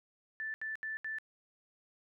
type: tone bursts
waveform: sine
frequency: 1760 Hz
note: A6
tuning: in tune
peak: -36 dBFS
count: 4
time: 0.4-1.185 s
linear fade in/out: 0 ms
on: 140 ms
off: 75 ms
effects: none